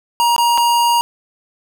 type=tone with dropouts; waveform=square; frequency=945 Hz; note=A#5; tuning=23 cents sharp; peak=-12 dBFS; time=0.2-1.01 s; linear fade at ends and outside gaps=0 ms; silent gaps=0.363-0.381 / 0.576-0.58 s; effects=none